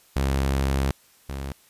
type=tone pair in turn; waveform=sawtooth; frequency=67.7 / 68.21 Hz; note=C#2 / C#2; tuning=-40 / -27 cents; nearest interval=unison; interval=13 cents; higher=second; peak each=-17 / -26 dBFS; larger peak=first; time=0.16-0.91 / 1.29-1.52 s; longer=first; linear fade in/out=0 ms; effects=white hiss -57 dBFS RMS until 1.69 s + resampled to 32000 Hz